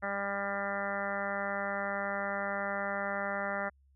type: harmonic tone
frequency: 199.4 Hz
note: G3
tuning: 30 cents sharp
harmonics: 1 / 2 / 3 / 4 / 5 / 6 / 7 / 8 / 9 / 10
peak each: -42 / -47 / -37 / -40 / -46 / -42 / -39 / -45 / -40 / -44 dBFS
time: 0.02-3.7 s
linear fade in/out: 20 ms
effects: added 68 Hz sine -62 dBFS peak until 3.95 s